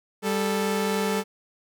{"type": "tone pair together", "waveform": "sawtooth", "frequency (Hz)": [197.16, 437.9], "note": ["G3", "A4"], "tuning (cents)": [10, -8], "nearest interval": "octave + major second", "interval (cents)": 1382, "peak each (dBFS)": -22, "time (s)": [0.22, 1.24], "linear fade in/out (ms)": 50, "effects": []}